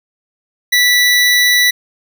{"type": "tone", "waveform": "25% pulse", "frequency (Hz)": 1965, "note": "B6", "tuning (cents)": -9, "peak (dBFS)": -5, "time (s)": [0.72, 1.71], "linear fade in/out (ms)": 10, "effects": []}